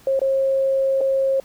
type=tone with dropouts; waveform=sine; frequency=538 Hz; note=C5; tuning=48 cents sharp; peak=-16 dBFS; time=0.07-1.4 s; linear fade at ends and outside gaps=2 ms; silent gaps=0.193-0.216 / 1.008-1.012 s; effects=pink hiss -51 dBFS RMS until 1.44 s